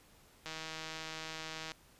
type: click train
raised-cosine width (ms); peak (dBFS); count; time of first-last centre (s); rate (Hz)
0.2; -25; 201; 0.46-1.718; 159
effects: pink hiss -63 dBFS RMS until 1.99 s + resampled to 32000 Hz